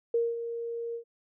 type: tone with ADSR envelope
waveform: sine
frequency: 466.2 Hz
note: A#4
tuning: in tune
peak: -22 dBFS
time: 0.14-1.04 s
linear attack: 4 ms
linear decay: 210 ms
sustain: -10 dB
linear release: 92 ms
effects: none